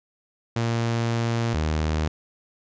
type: tone pair in turn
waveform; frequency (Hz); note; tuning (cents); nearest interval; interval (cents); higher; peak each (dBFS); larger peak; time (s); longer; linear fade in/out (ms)
sawtooth; 116.1 / 77.78; A#2 / D#2; -7 / 0; perfect fifth; 693; first; -18; neither; 0.56-1.54 / 1.54-2.08; first; 5
effects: resampled to 16000 Hz